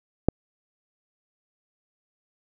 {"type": "click", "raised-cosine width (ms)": 2, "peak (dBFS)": -4, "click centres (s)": 0.286, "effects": []}